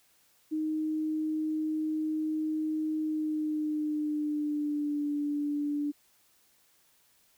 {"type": "tone with pitch glide", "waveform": "sine", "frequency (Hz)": [311.1, 291.9], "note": ["D#4", "D4"], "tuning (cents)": [0, -10], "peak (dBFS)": -28, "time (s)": [0.51, 5.92], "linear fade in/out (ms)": 20, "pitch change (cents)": -110, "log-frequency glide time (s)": [2.98, 5.08], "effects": ["white hiss -66 dBFS RMS until 7.37 s"]}